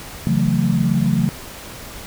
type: chord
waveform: sine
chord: F# minor seventh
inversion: second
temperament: just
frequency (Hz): 138.75 / 166.5 / 185 / 222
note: C#3 / E3 / F#3 / A3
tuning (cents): +2 / +18 / 0 / +16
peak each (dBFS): -20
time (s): 0.27-1.29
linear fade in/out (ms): 0
effects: pink hiss -35 dBFS RMS until 2.06 s